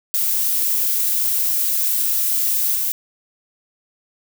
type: noise with level steps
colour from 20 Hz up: violet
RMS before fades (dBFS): -19 / -21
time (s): 0.14-2.92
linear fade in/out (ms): 0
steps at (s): 2.75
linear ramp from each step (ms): 10
effects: none